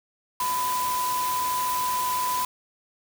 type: tone in noise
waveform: sine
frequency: 1000 Hz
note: B5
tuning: 21 cents sharp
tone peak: -24 dBFS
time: 0.4-2.45 s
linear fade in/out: 2 ms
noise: white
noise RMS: -32 dBFS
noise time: 0.4-2.45 s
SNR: +5 dB
effects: none